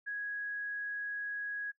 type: tone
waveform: sine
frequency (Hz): 1661.2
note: G#6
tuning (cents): 0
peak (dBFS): -35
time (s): 0.06-1.72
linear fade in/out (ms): 20
effects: noise-tail reverb RT60 0.1 s tail -19 dB re dry